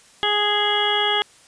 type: harmonic tone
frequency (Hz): 415.3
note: G#4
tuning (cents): 0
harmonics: 1 / 2 / 3 / 4 / 5 / 7 / 8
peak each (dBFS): -26 / -24 / -28 / -27 / -28 / -26 / -22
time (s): 0.23-1.22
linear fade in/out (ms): 0
effects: white hiss -51 dBFS RMS until 1.47 s + resampled to 22050 Hz